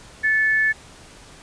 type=tone pair together; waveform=sine; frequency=1744.6 / 2198 Hz; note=A6 / C#7; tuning=-15 / -15 cents; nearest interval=major third; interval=400 cents; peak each=-16 / -27 dBFS; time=0.23-0.73 s; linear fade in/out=20 ms; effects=pink hiss -45 dBFS RMS until 1.42 s + resampled to 22050 Hz